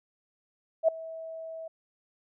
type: tone with ADSR envelope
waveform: sine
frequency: 649 Hz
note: E5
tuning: 27 cents flat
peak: -16 dBFS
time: 0.83-1.68 s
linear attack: 53 ms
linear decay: 4 ms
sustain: -21 dB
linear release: 6 ms
effects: none

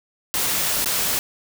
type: noise with dropouts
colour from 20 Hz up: white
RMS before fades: -22 dBFS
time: 0.34-1.19 s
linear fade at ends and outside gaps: 0 ms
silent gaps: 0.845-0.859 s
effects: none

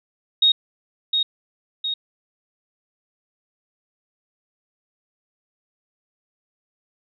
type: tone with echo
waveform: sine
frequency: 3743 Hz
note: A#7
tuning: 6 cents sharp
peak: -12 dBFS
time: 0.42-0.52 s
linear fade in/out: 5 ms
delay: 710 ms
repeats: 2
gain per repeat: -5 dB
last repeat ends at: 1.94 s
effects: none

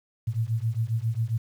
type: beating tone pair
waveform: sine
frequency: 109.8 / 117.2 Hz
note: A2 / A#2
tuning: -3 / +10 cents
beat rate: 7.4 Hz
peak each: -27 dBFS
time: 0.27-1.38 s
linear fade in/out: 10 ms
effects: 9-bit

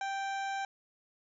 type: harmonic tone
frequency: 784 Hz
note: G5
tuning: in tune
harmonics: 1 / 2 / 3 / 4 / 5 / 7 / 8 / 9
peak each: -34 / -40 / -46 / -52 / -50 / -56 / -57 / -57 dBFS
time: 0.01-0.65 s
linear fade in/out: 2 ms
effects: none

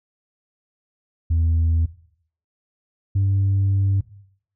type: tone pair in turn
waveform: sine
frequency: 81.9 / 97.93 Hz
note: E2 / G2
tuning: -11 / -1 cents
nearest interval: minor third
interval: 310 cents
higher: second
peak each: -14 dBFS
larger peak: neither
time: 1.3-1.86 / 3.15-4.01 s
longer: second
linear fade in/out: 10 ms
effects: noise-tail reverb RT60 0.6 s tail -17 dB re dry + tanh soft clip ceiling -14 dBFS

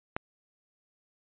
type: click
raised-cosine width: 0.5 ms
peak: -15 dBFS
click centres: 0.165 s
effects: resampled to 8000 Hz

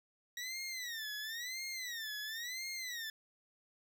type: tone with vibrato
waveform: 20% pulse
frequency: 1901 Hz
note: A#6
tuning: 33 cents sharp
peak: -35 dBFS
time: 0.37-3.1 s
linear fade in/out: 2 ms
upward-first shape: sine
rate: 0.97 Hz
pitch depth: 200 cents each way
effects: none

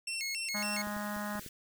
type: tone with vibrato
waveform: 20% pulse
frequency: 2424 Hz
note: D#7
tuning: 46 cents flat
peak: -29 dBFS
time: 0.07-0.82 s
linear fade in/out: 5 ms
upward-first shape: square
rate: 3.6 Hz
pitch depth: 190 cents each way
type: harmonic tone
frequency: 207.7 Hz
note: G#3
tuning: in tune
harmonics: 1 / 3 / 4 / 5 / 6 / 7 / 8 / 9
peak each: -38 / -43 / -44 / -45 / -46 / -46 / -47 / -48 dBFS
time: 0.54-1.4 s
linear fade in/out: 10 ms
type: band-stop noise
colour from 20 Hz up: white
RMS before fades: -48 dBFS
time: 0.56-1.49 s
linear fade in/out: 5 ms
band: 540 to 1400 Hz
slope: 48 dB/octave
type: clicks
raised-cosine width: 3 ms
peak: -35 dBFS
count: 6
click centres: 0.871 / 0.966 / 1.165 / 1.354 / 1.394 / 1.463 s
effects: none

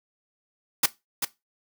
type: noise with echo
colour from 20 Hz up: white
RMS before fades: -19 dBFS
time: 0.83-0.86 s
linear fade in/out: 5 ms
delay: 390 ms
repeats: 1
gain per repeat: -7 dB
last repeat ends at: 1.25 s
effects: noise-tail reverb RT60 0.2 s tail -17 dB re dry

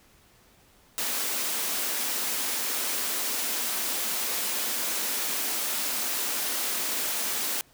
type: high-pass noise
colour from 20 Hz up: white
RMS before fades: -29 dBFS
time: 0.98-7.61 s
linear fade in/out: 0 ms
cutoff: 200 Hz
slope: 96 dB/octave
effects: pink hiss -59 dBFS RMS until 7.73 s

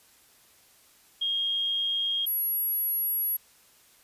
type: tone pair in turn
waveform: sine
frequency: 3246 / 11402 Hz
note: G#7 / F9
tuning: -40 / +35 cents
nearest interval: octave + minor seventh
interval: 2175 cents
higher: second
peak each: -25 dBFS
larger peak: neither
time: 1.21-2.26 / 2.26-3.37 s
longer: second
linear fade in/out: 10 ms
effects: white hiss -59 dBFS RMS until 4.03 s + resampled to 32000 Hz

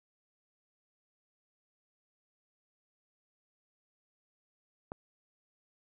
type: click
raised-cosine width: 1 ms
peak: -25 dBFS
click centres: 4.919 s
effects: none

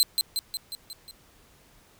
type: tone with echo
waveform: sawtooth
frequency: 4100 Hz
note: C8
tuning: 36 cents flat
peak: -14 dBFS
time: 0-0.03 s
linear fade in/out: 0 ms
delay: 180 ms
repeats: 6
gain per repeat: -4 dB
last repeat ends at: 1.11 s
effects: pink hiss -58 dBFS RMS until 1.99 s

